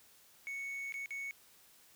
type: tone with dropouts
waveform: triangle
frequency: 2217 Hz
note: C#7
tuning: in tune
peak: -37 dBFS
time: 0.47-1.31 s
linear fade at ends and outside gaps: 0 ms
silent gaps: 0.923-0.941 / 1.059-1.107 s
effects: white hiss -63 dBFS RMS until 1.95 s